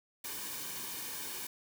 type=noise with comb filter; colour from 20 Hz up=white; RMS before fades=-41 dBFS; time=0.24-1.47 s; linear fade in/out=5 ms; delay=1.5 ms; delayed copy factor=-0.6; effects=none

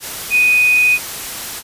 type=tone in noise; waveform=sine; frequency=2489 Hz; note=D#7; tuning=in tune; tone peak=-9 dBFS; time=0.3-0.99 s; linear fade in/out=50 ms; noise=white; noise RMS=-26 dBFS; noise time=0-1.63 s; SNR=+14 dB; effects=resampled to 32000 Hz

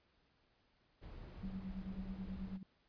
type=noise; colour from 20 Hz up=brown; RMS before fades=-50 dBFS; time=1.01-2.58 s; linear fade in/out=20 ms
type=tone with tremolo; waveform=sine; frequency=190 Hz; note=F#3; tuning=46 cents sharp; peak=-40 dBFS; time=1.43-2.63 s; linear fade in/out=2 ms; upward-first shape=sine; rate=9.2 Hz; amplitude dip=75%
effects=pink hiss -75 dBFS RMS until 2.88 s + resampled to 11025 Hz

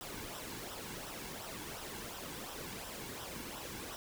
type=noise with flanger; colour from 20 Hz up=pink; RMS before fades=-45 dBFS; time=0.01-3.96 s; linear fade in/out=0 ms; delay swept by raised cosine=0.44 to 1.64 ms; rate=2.8 Hz; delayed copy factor=-0.6; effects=none

